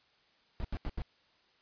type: noise bursts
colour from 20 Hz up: brown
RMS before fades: -35 dBFS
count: 4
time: 0.6-1.02 s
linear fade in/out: 0 ms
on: 45 ms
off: 80 ms
effects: white hiss -68 dBFS RMS until 1.61 s + resampled to 11025 Hz